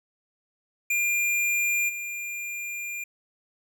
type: tone with level steps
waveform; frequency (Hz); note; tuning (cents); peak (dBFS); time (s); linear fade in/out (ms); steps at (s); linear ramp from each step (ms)
square; 2400; D7; +37; -23 / -32; 0.9-3.04; 5; 1.88; 20
effects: none